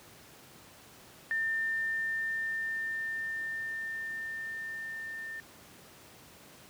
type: tone with level ramp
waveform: sine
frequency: 1800 Hz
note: A6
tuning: 39 cents sharp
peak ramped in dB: -28 to -38 dBFS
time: 1.31-5.4 s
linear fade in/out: 0 ms
effects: pink hiss -54 dBFS RMS until 6.69 s + high-pass 100 Hz 12 dB/octave